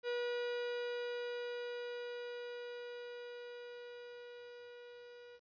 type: tone with level ramp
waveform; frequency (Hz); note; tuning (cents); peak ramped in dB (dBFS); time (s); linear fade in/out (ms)
45% pulse; 483.7; B4; -36; -35 to -53; 0.03-5.4; 50
effects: resampled to 11025 Hz + 12-bit